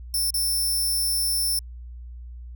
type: tone with dropouts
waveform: 5% pulse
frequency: 5360 Hz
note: E8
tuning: 28 cents sharp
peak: -16 dBFS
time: 0.14-1.59 s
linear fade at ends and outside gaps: 2 ms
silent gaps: 0.305-0.341 s
effects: added 60 Hz sine -36 dBFS peak until 2.55 s